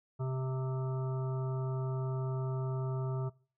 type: harmonic tone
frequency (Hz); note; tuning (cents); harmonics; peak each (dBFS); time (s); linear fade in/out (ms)
130.81; C3; 0; 1 / 3 / 5 / 7 / 9 / 10; -32 / -42 / -46 / -49 / -51 / -52; 0.19-3.3; 20
effects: noise-tail reverb RT60 0.4 s tail -22 dB re dry